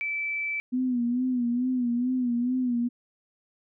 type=tone; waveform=sine; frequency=2318 Hz; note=D7; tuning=23 cents flat; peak=-27 dBFS; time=0.01-0.6 s; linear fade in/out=0 ms
type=tone with vibrato; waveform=sine; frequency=246.9 Hz; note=B3; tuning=in tune; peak=-23 dBFS; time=0.72-2.89 s; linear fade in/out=20 ms; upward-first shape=sine; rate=2.3 Hz; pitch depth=71 cents each way
effects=none